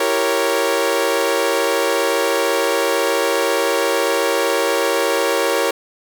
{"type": "chord", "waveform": "sawtooth", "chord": "E diminished seventh", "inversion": "none", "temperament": "equal with one note detuned", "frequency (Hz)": [334, 392, 466.2, 554.4], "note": ["E4", "G4", "Bb4", "Db5"], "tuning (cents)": [23, 0, 0, 0], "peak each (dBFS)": [-21, -19, -16, -16], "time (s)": [0, 5.71], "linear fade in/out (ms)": 5, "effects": []}